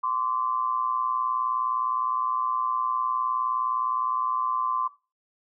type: tone pair together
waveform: sine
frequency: 1035.5 / 1155 Hz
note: C6 / D6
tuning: -18 / -29 cents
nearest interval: major second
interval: 189 cents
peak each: -26 / -28 dBFS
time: 0.03-4.88 s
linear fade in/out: 10 ms
effects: noise-tail reverb RT60 0.3 s tail -17 dB re dry